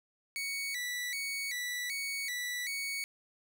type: tone with vibrato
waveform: sawtooth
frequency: 2093 Hz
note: C7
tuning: in tune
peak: -31 dBFS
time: 0.36-3.04 s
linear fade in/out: 0 ms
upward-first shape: square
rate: 1.3 Hz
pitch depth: 110 cents each way
effects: none